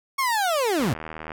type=linear sweep; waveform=30% pulse; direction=down; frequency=1114 to 92.5 Hz; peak=-18 dBFS; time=0.18-0.94 s; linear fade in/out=10 ms
type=click train; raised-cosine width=0.5 ms; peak=-19 dBFS; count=42; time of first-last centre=0.8-1.318 s; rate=79.1 Hz
effects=none